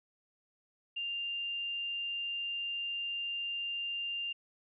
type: tone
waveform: sine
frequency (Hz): 2794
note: F7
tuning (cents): 0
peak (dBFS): -34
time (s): 0.96-4.33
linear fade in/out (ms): 10
effects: none